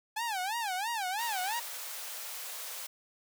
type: tone with vibrato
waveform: sawtooth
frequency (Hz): 830.6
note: G#5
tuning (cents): 0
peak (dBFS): -28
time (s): 0.16-1.6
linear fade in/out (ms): 10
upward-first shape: sine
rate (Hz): 3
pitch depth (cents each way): 230
type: high-pass noise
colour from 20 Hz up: white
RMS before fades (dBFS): -41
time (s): 1.18-2.87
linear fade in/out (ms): 10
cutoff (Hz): 470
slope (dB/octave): 48
effects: none